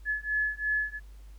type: beating tone pair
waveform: sine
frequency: 1710 / 1712.9 Hz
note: A6 / A6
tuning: -50 / -47 cents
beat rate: 2.9 Hz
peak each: -30 dBFS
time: 0.05-1 s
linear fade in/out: 50 ms
effects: added 50 Hz sine -45 dBFS peak until 1.38 s + pink hiss -64 dBFS RMS until 1.38 s